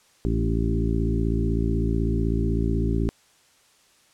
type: harmonic tone with a mistuned harmonic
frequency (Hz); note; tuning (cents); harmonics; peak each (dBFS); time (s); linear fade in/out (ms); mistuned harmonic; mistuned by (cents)
56; A1; +31; 1 / 2 / 3 / 4 / 5 / 6 / 7; -24 / -27 / -29 / -30 / -31 / -32 / -32; 0.25-3.09; 0; 5; +18
effects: white hiss -59 dBFS RMS until 4.13 s + low-pass 9000 Hz 12 dB/octave